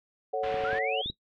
sine chord, F# minor, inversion first, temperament just, 444 / 555 / 740 Hz, A4 / C#5 / F#5, +16 / +2 / 0 cents, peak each -31 dBFS, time 0.33-1.02 s, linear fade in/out 10 ms
white low-pass noise, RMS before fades -41 dBFS, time 0.43-0.79 s, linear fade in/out 5 ms, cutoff 2900 Hz, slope 24 dB/octave
clicks, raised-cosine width 3 ms, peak -28 dBFS, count 5, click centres 0.543 / 0.638 / 0.731 / 1.06 / 1.1 s
sine exponential sweep, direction up, 1318.5 to 3951 Hz, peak -31 dBFS, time 0.64-1.11 s, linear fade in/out 10 ms
effects noise-tail reverb RT60 0.1 s tail -18 dB re dry

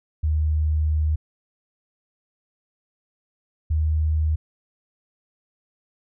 sine tone pair in turn, 77 / 77.8 Hz, D#2 / D#2, -17 / 0 cents, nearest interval unison, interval 17 cents, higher second, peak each -18 dBFS, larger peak neither, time 0.23-1.16 / 3.7-4.36 s, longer first, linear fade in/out 10 ms, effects none

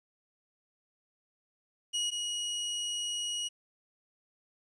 sawtooth tone pair in turn, 2900 / 2900 Hz, F#7 / F#7, -35 / -35 cents, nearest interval unison, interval 0 cents, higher neither, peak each -26 / -29 dBFS, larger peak first, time 1.93-2.11 / 2.11-3.49 s, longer second, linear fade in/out 20 ms, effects resampled to 24000 Hz + 11-bit

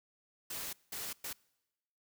white noise bursts at uneven times, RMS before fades -41 dBFS, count 3, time 0.5-0.73 / 0.92-1.13 / 1.24-1.33 s, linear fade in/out 5 ms, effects noise-tail reverb RT60 1.0 s tail -25 dB re dry

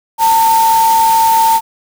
sine tone in noise, 900 Hz, A5, 39 cents sharp, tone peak -7 dBFS, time 0.18-1.61 s, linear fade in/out 50 ms, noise white, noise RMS -21 dBFS, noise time 0.18-1.61 s, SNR +11 dB, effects none

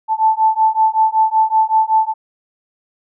sine beating tone pair, 876 / 881.3 Hz, A5 / A5, -8 / +3 cents, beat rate 5.3 Hz, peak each -14 dBFS, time 0.08-2.14 s, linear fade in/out 50 ms, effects none

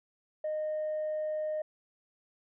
sine tone, 616 Hz, D#5, 17 cents flat, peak -29 dBFS, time 0.44-1.62 s, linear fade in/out 5 ms, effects tanh soft clip ceiling -28 dBFS

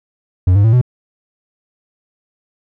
triangle tone with pitch steps, 91.1 / 101.08 / 112.16 / 124.45 Hz, F#2 / G#2 / A2 / B2, -26 / -46 / +34 / +14 cents, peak -5 dBFS, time 0.47-0.814 s, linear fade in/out 5 ms, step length 86 ms, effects none

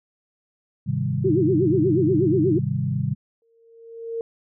sine chord, Ab major seventh, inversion none, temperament equal, 103.83 / 130.81 / 155.56 / 196 Hz, Ab2 / C3 / Eb3 / G3, 0 / 0 / 0 / 0 cents, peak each -29 / -24 / -27 / -29 dBFS, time 0.86-3.15 s, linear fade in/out 20 ms
sine tone with vibrato, 341.8 Hz, F4, 37 cents flat, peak -17 dBFS, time 1.24-2.59 s, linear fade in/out 10 ms, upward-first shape sine, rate 8.3 Hz, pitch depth 230 cents each way
sine tone with exponential growth, 458.7 Hz, A#4, 28 cents flat, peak -23 dBFS, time 3.42-4.21 s, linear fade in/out 1 ms, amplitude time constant 170 ms
effects none

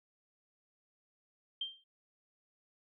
sine tone with exponential decay, 3162 Hz, G7, 14 cents sharp, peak -32 dBFS, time 1.61-1.84 s, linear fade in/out 5 ms, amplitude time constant 49 ms, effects none

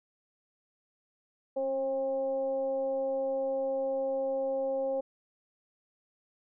sine tone with frequency modulation, 537 Hz, C5, 45 cents sharp, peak -28 dBFS, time 1.56-5.01 s, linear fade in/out 10 ms, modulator 267 Hz, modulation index 0.45, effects none

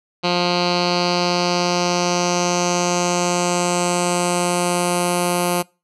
10% pulse tone with low-pass filter sweep, 176.5 Hz, F3, 19 cents sharp, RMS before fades -19 dBFS, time 0.23-5.63 s, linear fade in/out 20 ms, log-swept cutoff 4000 to 11000 Hz, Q 3.7, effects noise-tail reverb RT60 0.3 s tail -25 dB re dry

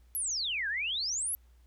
sine exponential two-way sweep, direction down then up, 11840 to 1561 to 11840 Hz, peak -30 dBFS, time 0.15-1.35 s, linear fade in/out 0 ms, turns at 0.68 s, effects added 60 Hz sine -57 dBFS peak until 1.66 s + pink hiss -72 dBFS RMS until 1.66 s

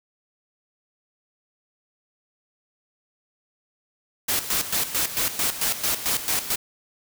white noise with tremolo, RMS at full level -23 dBFS, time 4.28-6.56 s, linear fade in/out 10 ms, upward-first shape square, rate 4.5 Hz, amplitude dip 70%, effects none

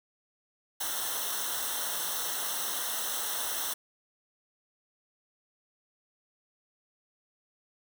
white noise with comb filter, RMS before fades -33 dBFS, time 0.8-3.74 s, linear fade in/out 10 ms, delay 0.42 ms, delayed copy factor -0.9, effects none

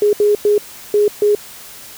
sine tone bursts at uneven times, 415.3 Hz, G#4, in tune, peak -9 dBFS, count 5, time 0.02-0.13 / 0.2-0.35 / 0.45-0.58 / 0.94-1.08 / 1.22-1.35 s, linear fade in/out 2 ms, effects white hiss -36 dBFS RMS until 1.97 s

